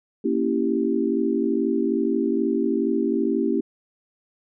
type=chord; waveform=sine; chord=A# diminished seventh; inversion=none; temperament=equal; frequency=233.1 / 277.2 / 329.6 / 392 Hz; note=A#3 / C#4 / E4 / G4; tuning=0 / 0 / 0 / 0 cents; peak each=-25 dBFS; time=0.24-3.61 s; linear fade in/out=10 ms; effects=none